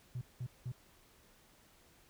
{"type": "tone bursts", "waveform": "triangle", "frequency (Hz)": 124.2, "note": "B2", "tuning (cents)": 10, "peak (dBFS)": -34, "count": 3, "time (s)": [0.15, 0.719], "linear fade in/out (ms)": 5, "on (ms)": 63, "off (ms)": 190, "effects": ["tanh soft clip ceiling -34 dBFS", "pink hiss -65 dBFS RMS until 2.09 s"]}